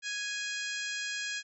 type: harmonic tone with a mistuned harmonic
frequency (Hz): 830.6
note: G#5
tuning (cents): 0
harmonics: 2 / 3 / 4 / 5 / 6 / 7 / 8 / 9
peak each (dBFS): -37 / -40 / -42 / -44 / -44 / -48 / -45 / -46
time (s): 0.02-1.43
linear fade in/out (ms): 50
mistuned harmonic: 4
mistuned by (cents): -20
effects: none